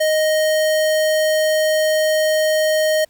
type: tone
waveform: square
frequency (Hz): 622.3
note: D#5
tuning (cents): 0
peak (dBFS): -15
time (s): 0-3.05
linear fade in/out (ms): 10
effects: pink hiss -59 dBFS RMS until 3.09 s